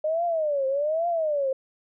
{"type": "tone with vibrato", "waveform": "sine", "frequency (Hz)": 607, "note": "D#5", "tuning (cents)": -43, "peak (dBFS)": -22, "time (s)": [0.04, 1.53], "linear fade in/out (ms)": 5, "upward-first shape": "triangle", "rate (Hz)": 1.2, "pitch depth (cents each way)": 250, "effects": []}